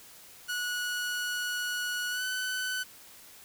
sawtooth tone with pitch glide, 1464 to 1506 Hz, F#6 to F#6, -19 to +30 cents, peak -27 dBFS, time 0.48-2.84 s, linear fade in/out 20 ms, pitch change +49 cents, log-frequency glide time 2.1-2.24 s, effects white hiss -52 dBFS RMS until 3.44 s

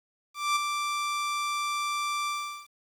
sawtooth tone with ADSR envelope, 1174.7 Hz, D6, in tune, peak -18 dBFS, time 0.34-2.68 s, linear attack 220 ms, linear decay 13 ms, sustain -6 dB, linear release 410 ms, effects low-pass 9000 Hz 12 dB/octave + 9-bit

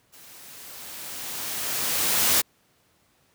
white noise with level ramp, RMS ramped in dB -49 to -19 dBFS, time 0.12-2.42 s, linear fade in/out 20 ms, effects pink hiss -64 dBFS RMS until 3.34 s + high-pass 80 Hz 12 dB/octave

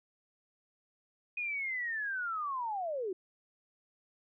sine linear sweep, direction down, 2489 to 350.5 Hz, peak -33 dBFS, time 1.37-3.13 s, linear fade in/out 5 ms, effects none

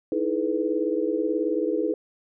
sine chord, E major seventh, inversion third, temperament equal with one note detuned, 311.1 / 329.6 / 425.7 / 493.9 Hz, D#4 / E4 / G#4 / B4, 0 / 0 / +43 / 0 cents, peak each -28 / -28 / -27 / -28 dBFS, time 0.12-1.94 s, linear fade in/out 2 ms, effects none

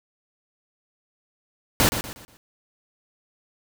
pink noise with echo, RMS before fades -18 dBFS, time 1.8-1.89 s, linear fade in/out 0 ms, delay 120 ms, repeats 4, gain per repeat -9 dB, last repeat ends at 2.37 s, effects none

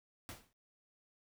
pink noise with exponential decay, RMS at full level -44 dBFS, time 0.29-0.53 s, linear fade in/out 0 ms, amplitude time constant 52 ms, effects noise-tail reverb RT60 0.2 s tail -22 dB re dry

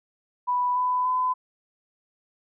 sine tone with pitch steps, 987.8 / 999.3 / 1010.9 Hz, B5 / B5 / B5, 0 / +20 / +40 cents, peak -21 dBFS, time 0.47-1.34 s, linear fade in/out 20 ms, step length 290 ms, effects none

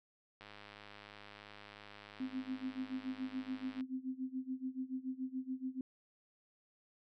click train, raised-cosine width 0.3 ms, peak -36 dBFS, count 351, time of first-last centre 0.41-3.808 s, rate 103 Hz
sine tone with tremolo, 259.6 Hz, C4, 13 cents flat, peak -35 dBFS, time 2.2-5.81 s, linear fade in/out 2 ms, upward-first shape sine, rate 7 Hz, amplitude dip 90%
effects none

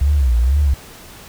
sine tone with vibrato, 65.41 Hz, C2, in tune, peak -11 dBFS, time 0.01-0.74 s, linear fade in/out 5 ms, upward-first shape sine, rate 2.1 Hz, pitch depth 210 cents each way, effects pink hiss -39 dBFS RMS until 1.28 s

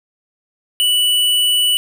sine tone with hard clipping, 2960 Hz, F#7, in tune, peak -13 dBFS, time 0.8-1.77 s, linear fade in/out 0 ms, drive 17 dB, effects none

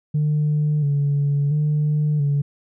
sine tone with vibrato, 146.5 Hz, D3, 4 cents flat, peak -15 dBFS, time 0.14-2.42 s, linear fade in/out 10 ms, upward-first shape square, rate 0.73 Hz, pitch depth 43 cents each way, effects tanh soft clip ceiling -14 dBFS

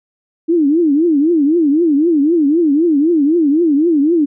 sine tone with vibrato, 311.1 Hz, D#4, in tune, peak -9 dBFS, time 0.48-4.26 s, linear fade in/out 20 ms, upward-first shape triangle, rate 3.9 Hz, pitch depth 240 cents each way, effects none

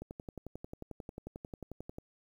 click train, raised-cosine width 2 ms, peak -29 dBFS, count 23, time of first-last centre 0.02-1.984 s, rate 11.2 Hz, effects 10-bit

